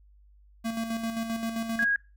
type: tone with tremolo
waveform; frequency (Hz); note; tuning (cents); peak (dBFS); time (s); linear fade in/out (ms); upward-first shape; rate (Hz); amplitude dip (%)
square; 227.1; A#3; -45; -28; 0.64-1.85; 20; square; 7.6; 45
type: tone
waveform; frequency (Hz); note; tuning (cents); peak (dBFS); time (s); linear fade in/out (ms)
sine; 1643; G#6; -19; -22; 1.79-1.96; 2
effects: noise-tail reverb RT60 0.3 s tail -23 dB re dry + added 50 Hz sine -54 dBFS peak until 2.16 s